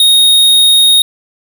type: tone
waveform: square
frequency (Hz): 3729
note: A#7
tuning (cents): 0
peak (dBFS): -5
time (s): 0-1.02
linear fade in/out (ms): 2
effects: none